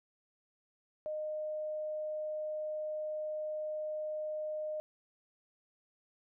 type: tone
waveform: sine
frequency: 614 Hz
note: D#5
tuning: 23 cents flat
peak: -35 dBFS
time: 1.06-4.8 s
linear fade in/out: 0 ms
effects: none